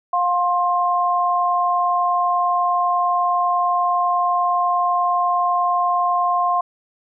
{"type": "tone pair together", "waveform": "sine", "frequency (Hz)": [710, 1058.3], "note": ["F5", "C6"], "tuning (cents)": [28, 19], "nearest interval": "perfect fifth", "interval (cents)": 691, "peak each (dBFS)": [-19, -18], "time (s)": [0.13, 6.61], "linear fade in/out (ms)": 5, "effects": []}